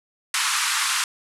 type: band-pass noise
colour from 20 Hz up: pink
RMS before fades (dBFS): -23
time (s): 0.34-1.04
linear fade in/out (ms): 2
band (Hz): 1000 to 11000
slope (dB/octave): 48
effects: none